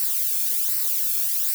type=noise with flanger; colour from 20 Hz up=violet; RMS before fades=-23 dBFS; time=0-1.54 s; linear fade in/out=0 ms; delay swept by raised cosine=0.29 to 1.04 ms; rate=1.3 Hz; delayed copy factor=-0.6; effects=none